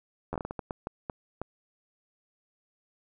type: slowing click train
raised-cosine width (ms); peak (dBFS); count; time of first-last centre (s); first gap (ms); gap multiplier
1; -19; 12; 0.33-1.416; 11; 1.4
effects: none